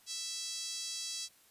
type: tone with high-pass filter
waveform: 5% pulse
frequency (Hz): 659.3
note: E5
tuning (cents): 0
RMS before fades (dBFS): -40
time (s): 0.06-1.29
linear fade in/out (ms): 50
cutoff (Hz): 4400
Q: 1.5
effects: white hiss -64 dBFS RMS until 1.5 s + resampled to 32000 Hz